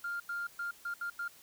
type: tone bursts at uneven times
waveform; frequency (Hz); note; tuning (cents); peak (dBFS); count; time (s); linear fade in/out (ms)
sine; 1400; F6; +4; -33; 6; 0.04-0.2 / 0.29-0.47 / 0.59-0.71 / 0.85-0.94 / 1.01-1.1 / 1.19-1.28; 5
effects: tanh soft clip ceiling -31 dBFS + white hiss -58 dBFS RMS until 1.42 s